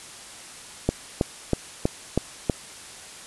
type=click train; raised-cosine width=2 ms; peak=-6 dBFS; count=6; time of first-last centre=0.89-2.498 s; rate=3.11 Hz; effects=white hiss -42 dBFS RMS until 3.26 s + resampled to 24000 Hz